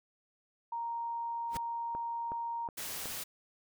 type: tone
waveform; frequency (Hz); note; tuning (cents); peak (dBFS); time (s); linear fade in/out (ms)
sine; 932.3; A#5; 0; -34; 0.72-2.68; 5
type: noise with exponential growth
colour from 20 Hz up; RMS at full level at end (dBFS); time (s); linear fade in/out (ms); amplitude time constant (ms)
pink; -36; 1.48-1.57; 1; 18
type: click train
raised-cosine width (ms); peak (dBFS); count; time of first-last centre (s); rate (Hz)
1; -28; 4; 1.95-3.057; 2.71
type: noise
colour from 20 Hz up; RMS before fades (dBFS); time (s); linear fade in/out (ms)
white; -40; 2.77-3.24; 10
effects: none